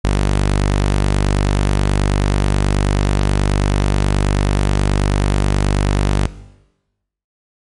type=tone; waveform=sawtooth; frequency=49.32 Hz; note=G1; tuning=11 cents sharp; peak=-8 dBFS; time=0.04-6.27 s; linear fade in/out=10 ms; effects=noise-tail reverb RT60 1.0 s tail -17 dB re dry + MP3 48 kbps